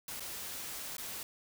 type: noise with dropouts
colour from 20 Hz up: white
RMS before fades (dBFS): -42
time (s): 0.08-1.23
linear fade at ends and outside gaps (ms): 2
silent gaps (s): 0.197-0.204 / 0.968-0.981
effects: none